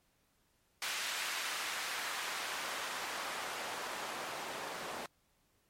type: noise with band-pass filter sweep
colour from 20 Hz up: white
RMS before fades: -40 dBFS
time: 0.82-5.06 s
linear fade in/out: 2 ms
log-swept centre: 2000 to 600 Hz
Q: 0.8
effects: pink hiss -74 dBFS RMS until 5.69 s + MP3 64 kbps